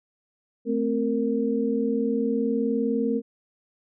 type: tone cluster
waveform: sine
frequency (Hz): 221 / 260.8 / 462.2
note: A3 / C4 / A#4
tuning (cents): +8 / -5 / -15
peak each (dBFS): -26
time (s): 0.65-3.22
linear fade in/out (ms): 50
effects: none